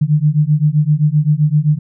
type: beating tone pair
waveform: sine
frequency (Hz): 146.83 / 154.53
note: D3 / D#3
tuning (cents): 0 / -12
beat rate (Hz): 7.7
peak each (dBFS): -13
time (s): 0.01-1.79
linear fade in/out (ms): 10
effects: none